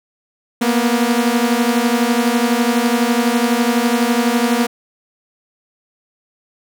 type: beating tone pair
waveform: sawtooth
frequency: 233.1 / 245.1 Hz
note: A#3 / B3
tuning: 0 / -13 cents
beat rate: 12 Hz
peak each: -12 / -13 dBFS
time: 0.61-4.67 s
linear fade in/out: 10 ms
effects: none